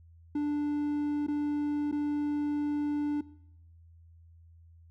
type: tone with dropouts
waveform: triangle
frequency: 293.7 Hz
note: D4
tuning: in tune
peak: -25 dBFS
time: 0.35-3.21 s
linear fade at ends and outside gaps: 5 ms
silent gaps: 1.267-1.282 / 1.915-1.924 s
effects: noise-tail reverb RT60 0.7 s tail -19 dB re dry + added 83 Hz sine -53 dBFS peak until 4.9 s